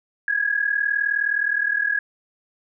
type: tone pair together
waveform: sine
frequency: 1642.6 / 1682 Hz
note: G#6 / G#6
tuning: -20 / +22 cents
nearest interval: unison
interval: 42 cents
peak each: -22 dBFS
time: 0.28-1.99 s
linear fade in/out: 2 ms
effects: none